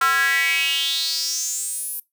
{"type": "tone with high-pass filter sweep", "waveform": "square", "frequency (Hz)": 150, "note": "D3", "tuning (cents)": 37, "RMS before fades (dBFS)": -22, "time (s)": [0.01, 2], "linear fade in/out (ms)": 5, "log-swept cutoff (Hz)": [1300, 12000], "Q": 6.1, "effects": ["noise-tail reverb RT60 0.2 s tail -22 dB re dry"]}